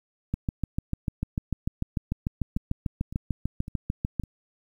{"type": "two click trains", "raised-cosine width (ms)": 5, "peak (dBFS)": [-14, -24], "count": [27, 4], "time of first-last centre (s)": [[0.34, 4.198], [2.57, 4.237]], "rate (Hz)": [6.74, 1.8], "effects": ["9-bit"]}